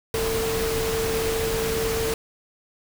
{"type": "tone in noise", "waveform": "sine", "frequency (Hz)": 448.9, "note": "A4", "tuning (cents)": 35, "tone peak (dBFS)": -24, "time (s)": [0.14, 2.14], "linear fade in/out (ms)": 2, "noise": "pink", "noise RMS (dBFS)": -28, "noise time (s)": [0.14, 2.14], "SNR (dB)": 1, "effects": []}